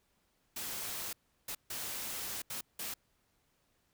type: noise bursts at uneven times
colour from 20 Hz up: white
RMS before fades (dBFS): -40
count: 5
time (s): 0.56-1.13 / 1.48-1.55 / 1.7-2.42 / 2.5-2.61 / 2.79-2.94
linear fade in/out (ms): 5
effects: pink hiss -75 dBFS RMS until 3.93 s